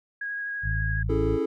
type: tone with vibrato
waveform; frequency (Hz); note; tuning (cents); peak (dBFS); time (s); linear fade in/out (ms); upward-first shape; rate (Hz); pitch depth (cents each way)
sine; 1648; G#6; -14; -29; 0.21-1.03; 5; triangle; 12; 15
type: harmonic tone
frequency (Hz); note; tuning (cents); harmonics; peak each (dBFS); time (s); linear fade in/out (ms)
53.9; A1; -35; 1 / 2 / 3; -27 / -28 / -36; 0.62-1.39; 50
type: chord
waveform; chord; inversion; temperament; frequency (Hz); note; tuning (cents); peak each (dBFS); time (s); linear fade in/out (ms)
triangle; A major seventh; first; just; 275 / 330 / 412.5 / 440; C#4 / E4 / G#4 / A4; -14 / +2 / -12 / 0; -29 / -27 / -28 / -25; 1.09-1.46; 10
effects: none